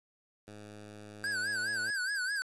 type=tone with pitch glide; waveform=10% pulse; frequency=104.7 to 110.73 Hz; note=G#2 to A2; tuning=+15 to +11 cents; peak=-39 dBFS; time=0.47-1.91 s; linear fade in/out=10 ms; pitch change=+96 cents; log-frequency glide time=1.48-1.57 s
type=tone with vibrato; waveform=square; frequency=1568 Hz; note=G6; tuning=in tune; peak=-32 dBFS; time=1.24-2.42 s; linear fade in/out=0 ms; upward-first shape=sine; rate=4.8 Hz; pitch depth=120 cents each way
effects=resampled to 24000 Hz + 10-bit